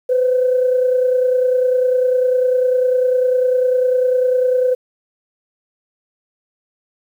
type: tone pair together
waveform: sine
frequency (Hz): 504 / 534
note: B4 / C5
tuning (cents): +35 / +35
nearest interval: minor second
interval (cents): 100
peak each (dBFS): -12 / -22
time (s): 0.09-4.75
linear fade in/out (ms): 10
effects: tanh soft clip ceiling -6 dBFS + 8-bit